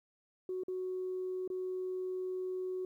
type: tone with dropouts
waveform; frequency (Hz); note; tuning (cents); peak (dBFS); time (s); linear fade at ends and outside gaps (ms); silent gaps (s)
sine; 370; F#4; 0; -34; 0.49-2.85; 2; 0.635-0.682 / 1.477-1.501
effects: tanh soft clip ceiling -30 dBFS + 12-bit